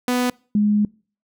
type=tone pair in turn; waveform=sawtooth / sine; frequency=248.1 / 208.5 Hz; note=B3 / G#3; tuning=+8 / +7 cents; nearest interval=minor third; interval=301 cents; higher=first; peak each=-14 dBFS; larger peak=neither; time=0.08-0.3 / 0.55-0.85 s; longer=second; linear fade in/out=2 ms; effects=noise-tail reverb RT60 0.4 s tail -25 dB re dry